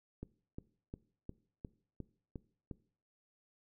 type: click train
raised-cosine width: 3 ms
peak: -30 dBFS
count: 8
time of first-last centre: 0.23-2.712 s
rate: 2.82 Hz
effects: noise-tail reverb RT60 0.5 s tail -20 dB re dry